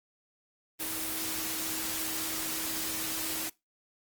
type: tone in noise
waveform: sine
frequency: 320 Hz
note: D#4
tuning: 49 cents sharp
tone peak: -42 dBFS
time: 0.79-3.5 s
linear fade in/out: 20 ms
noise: white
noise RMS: -34 dBFS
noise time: 0.79-3.5 s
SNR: -11 dB
effects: noise-tail reverb RT60 0.2 s tail -21 dB re dry + Opus 24 kbps